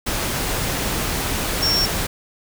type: tone in noise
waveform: sine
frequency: 5490 Hz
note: F8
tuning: 31 cents flat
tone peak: -17 dBFS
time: 1.62-1.86 s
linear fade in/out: 10 ms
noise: pink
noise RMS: -23 dBFS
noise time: 0.06-2.07 s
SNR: +3 dB
effects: none